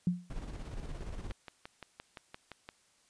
sine tone with exponential decay, 177.4 Hz, F3, 27 cents sharp, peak -23 dBFS, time 0.07-0.3 s, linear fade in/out 2 ms, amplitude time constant 49 ms
brown noise with tremolo, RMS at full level -39 dBFS, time 0.3-1.32 s, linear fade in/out 5 ms, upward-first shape square, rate 17 Hz, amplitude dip 45%
click train, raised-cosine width 0.3 ms, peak -28 dBFS, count 9, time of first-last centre 1.31-2.689 s, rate 5.8 Hz
effects white hiss -68 dBFS RMS until 3.09 s + resampled to 22050 Hz

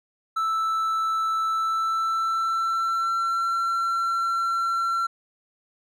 triangle tone with pitch glide, 1318.5 to 1356.4 Hz, E6 to E6, 0 to +49 cents, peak -20 dBFS, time 0.36-5.07 s, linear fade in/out 10 ms, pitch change +49 cents, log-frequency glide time 1.48-3.48 s, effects none

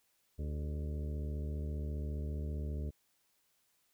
harmonic tone with a mistuned harmonic, 74.9 Hz, D2, 35 cents sharp, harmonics 1 / 2 / 3 / 4 / 5 / 6 / 7 / 8, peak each -36 / -44 / -48 / -52 / -54 / -52 / -60 / -57 dBFS, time 0.38-2.91 s, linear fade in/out 20 ms, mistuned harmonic 6, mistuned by -64 cents, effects white hiss -75 dBFS RMS until 3.93 s

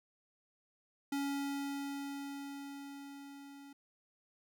square tone with level ramp, 280 Hz, C#4, 18 cents sharp, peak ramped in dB -34 to -52 dBFS, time 1.12-3.73 s, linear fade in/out 5 ms, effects none

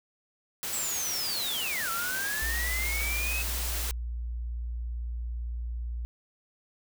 white noise, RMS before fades -34 dBFS, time 0.63-3.91 s, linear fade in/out 0 ms
sine linear two-way sweep, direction down then up, 7860 to 1323 to 2591 Hz, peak -31 dBFS, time 0.73-3.42 s, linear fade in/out 2 ms, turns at 1.9 s
sine tone, 58.9 Hz, A#1, 19 cents sharp, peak -31 dBFS, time 2.42-6.05 s, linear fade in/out 0 ms
effects none

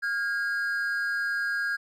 triangle tone pair together, 1411.3 / 1629 Hz, F6 / G#6, +18 / -34 cents, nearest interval major second, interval 248 cents, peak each -31 / -25 dBFS, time 0.02-1.77 s, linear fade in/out 20 ms, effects none

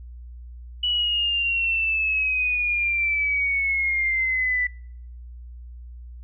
sine exponential sweep, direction down, 2956 to 1975.5 Hz, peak -20 dBFS, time 0.83-4.67 s, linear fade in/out 5 ms, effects noise-tail reverb RT60 0.6 s tail -24 dB re dry + added 60 Hz sine -37 dBFS peak until 6.23 s

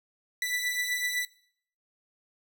sawtooth beating tone pair, 1970 / 1977.9 Hz, B6 / B6, -5 / +2 cents, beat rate 7.9 Hz, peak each -31 / -26 dBFS, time 0.42-1.25 s, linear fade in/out 2 ms, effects noise-tail reverb RT60 0.6 s tail -21 dB re dry

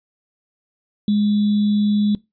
sine tone with sample-and-hold, 207.7 Hz, G#3, in tune, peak -14 dBFS, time 1.08-2.15 s, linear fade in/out 2 ms, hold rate 3675 Hz, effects noise-tail reverb RT60 0.2 s tail -21 dB re dry + resampled to 11025 Hz

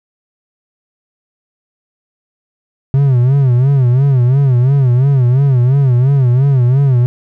triangle tone with vibrato, 130.81 Hz, C3, in tune, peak -5 dBFS, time 2.94-7.06 s, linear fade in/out 0 ms, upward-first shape sine, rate 2.9 Hz, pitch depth 140 cents each way, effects none

